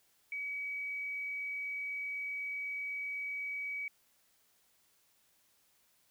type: tone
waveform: sine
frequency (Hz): 2272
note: C#7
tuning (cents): +42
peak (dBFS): -36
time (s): 0.32-3.88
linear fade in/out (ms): 2
effects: white hiss -71 dBFS RMS until 6.1 s